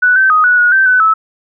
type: tone with pitch steps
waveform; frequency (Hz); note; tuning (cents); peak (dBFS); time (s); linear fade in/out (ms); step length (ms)
sine; 1482 / 1546 / 1251 / 1471 / 1452 / 1555 / 1503 / 1303; F#6 / G6 / D#6 / F#6 / F#6 / G6 / F#6 / E6; +2 / -24 / +9 / -11 / -33 / -14 / +27 / -20; -6; 0.02-1.14; 10; 140
effects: none